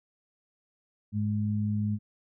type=tone pair together; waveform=sine; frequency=104.4 / 209.8 Hz; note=G#2 / G#3; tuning=+10 / +18 cents; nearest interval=octave; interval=1208 cents; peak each=-28 / -29 dBFS; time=1.12-1.99 s; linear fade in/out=50 ms; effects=none